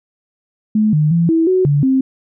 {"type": "tone with pitch steps", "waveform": "sine", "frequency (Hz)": [214.6, 151.9, 168.6, 326.5, 371.4, 144, 264.2], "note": ["A3", "D#3", "E3", "E4", "F#4", "D3", "C4"], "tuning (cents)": [-43, -41, 39, -17, 7, -34, 17], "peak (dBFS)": -10, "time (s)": [0.75, 2.01], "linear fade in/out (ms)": 5, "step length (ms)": 180, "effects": []}